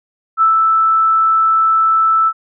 sine tone with ADSR envelope, 1318.5 Hz, E6, in tune, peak -7 dBFS, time 0.37-2.33 s, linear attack 47 ms, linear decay 120 ms, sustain -2 dB, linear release 56 ms, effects none

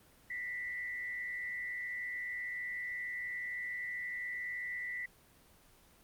sine tone with frequency modulation, 1975.5 Hz, B6, in tune, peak -37 dBFS, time 0.3-5.06 s, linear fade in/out 5 ms, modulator 129 Hz, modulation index 0.53, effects pink hiss -63 dBFS RMS until 6.03 s + Opus 24 kbps

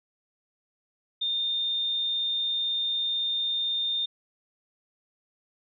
sine tone, 3629 Hz, A#7, 47 cents flat, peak -25 dBFS, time 1.21-4.06 s, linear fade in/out 10 ms, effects none

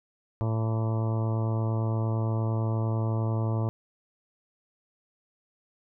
harmonic tone with a mistuned harmonic, 111.4 Hz, A2, 22 cents sharp, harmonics 1 / 2 / 3 / 4 / 5 / 6 / 7 / 8 / 9 / 10, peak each -25 / -36 / -37 / -40 / -40 / -41 / -48 / -43 / -44 / -46 dBFS, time 0.41-3.69 s, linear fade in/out 0 ms, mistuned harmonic 10, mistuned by +57 cents, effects none

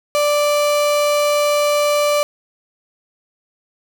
35% pulse tone, 587.3 Hz, D5, in tune, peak -12 dBFS, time 0.15-2.23 s, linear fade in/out 0 ms, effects none

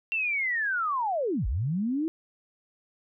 sine linear two-way sweep, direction down then up, 2734 to 44.05 to 332.9 Hz, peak -25 dBFS, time 0.12-2.08 s, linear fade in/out 0 ms, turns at 1.47 s, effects none

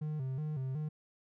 triangle tone with vibrato, 141.8 Hz, C#3, 40 cents sharp, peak -32 dBFS, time 0.01-0.89 s, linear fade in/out 10 ms, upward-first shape square, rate 2.7 Hz, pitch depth 130 cents each way, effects none

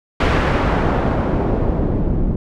pink noise with low-pass filter sweep, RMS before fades -17 dBFS, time 0.2-2.36 s, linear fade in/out 5 ms, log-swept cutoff 2300 to 290 Hz, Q 0.74, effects none

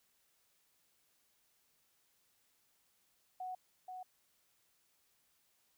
sine tone with echo, 739 Hz, F#5, 2 cents flat, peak -40 dBFS, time 3.4-3.55 s, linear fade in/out 5 ms, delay 480 ms, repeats 1, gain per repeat -4 dB, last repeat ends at 4.03 s, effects white hiss -75 dBFS RMS until 5.77 s

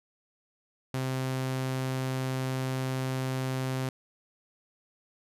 sawtooth tone, 130.81 Hz, C3, in tune, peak -25 dBFS, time 0.94-3.89 s, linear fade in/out 2 ms, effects resampled to 32000 Hz

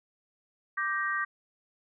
sine chord, G minor, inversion second, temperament just, 1176 / 1568 / 1881.6 Hz, D6 / G6 / Bb6, +2 / 0 / +16 cents, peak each -32 dBFS, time 0.77-1.25 s, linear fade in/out 10 ms, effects none

